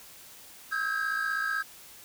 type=tone cluster; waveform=triangle; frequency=1289 / 1573 / 1629 Hz; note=E6 / G6 / G#6; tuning=-39 / +6 / -34 cents; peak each=-31 / -30 / -28 dBFS; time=0.71-1.63 s; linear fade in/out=20 ms; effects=tanh soft clip ceiling -20 dBFS + white hiss -50 dBFS RMS until 2.04 s